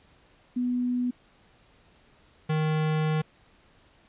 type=tone pair in turn; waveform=sine / square; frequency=246.9 / 155.54 Hz; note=B3 / D#3; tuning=0 / 0 cents; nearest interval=minor sixth; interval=800 cents; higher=first; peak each=-24 dBFS; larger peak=neither; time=0.56-1.11 / 2.49-3.22 s; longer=second; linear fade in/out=10 ms; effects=pink hiss -60 dBFS RMS until 4.08 s + resampled to 8000 Hz